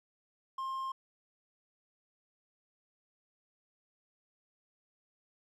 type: tone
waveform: triangle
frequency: 1061 Hz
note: C6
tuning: 24 cents sharp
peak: -33 dBFS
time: 0.58-0.92 s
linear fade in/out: 5 ms
effects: none